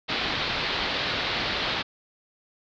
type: low-pass noise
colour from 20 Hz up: white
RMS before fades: -28 dBFS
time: 0.08-1.83 s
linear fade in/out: 20 ms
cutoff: 4400 Hz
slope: 48 dB/octave
effects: none